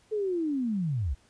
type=linear sweep; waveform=sine; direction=down; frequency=440 to 55.4 Hz; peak=-26 dBFS; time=0.11-1.15 s; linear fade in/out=20 ms; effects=pink hiss -63 dBFS RMS until 1.29 s + resampled to 22050 Hz